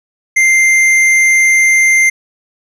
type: tone with hard clipping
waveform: sine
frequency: 2093 Hz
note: C7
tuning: in tune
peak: -8 dBFS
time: 0.36-2.1 s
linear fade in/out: 10 ms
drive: 9 dB
effects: none